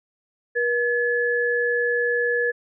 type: tone pair together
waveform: sine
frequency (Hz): 480.1 / 1711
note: B4 / A6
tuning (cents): -49 / -49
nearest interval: octave + minor seventh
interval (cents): 2200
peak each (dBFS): -22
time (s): 0.55-2.52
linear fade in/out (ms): 20
effects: none